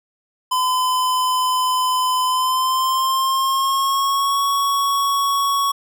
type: tone with pitch glide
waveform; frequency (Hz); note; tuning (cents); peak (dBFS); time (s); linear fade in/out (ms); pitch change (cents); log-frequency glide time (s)
square; 1016 to 1114.4; B5 to C#6; +49 to +9; -17; 0.51-5.72; 10; +160; 2.25-4.42
effects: none